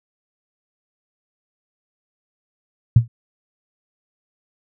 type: tone with exponential decay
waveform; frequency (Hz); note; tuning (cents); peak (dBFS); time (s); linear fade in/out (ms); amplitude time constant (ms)
sine; 116.54; A#2; 0; -3; 2.96-3.08; 5; 24
effects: none